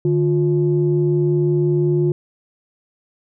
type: tone pair together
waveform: sine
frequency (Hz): 149 / 354.4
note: D3 / F4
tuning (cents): +25 / +25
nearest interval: octave + minor third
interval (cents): 1500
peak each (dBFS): -16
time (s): 0.05-2.12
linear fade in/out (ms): 2
effects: tanh soft clip ceiling -7 dBFS